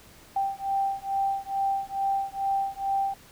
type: beating tone pair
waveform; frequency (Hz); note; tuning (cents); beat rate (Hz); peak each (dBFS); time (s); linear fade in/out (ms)
sine; 784 / 786.3; G5 / G5; 0 / +5; 2.3; -28; 0.36-3.14; 5
effects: pink hiss -52 dBFS RMS until 3.31 s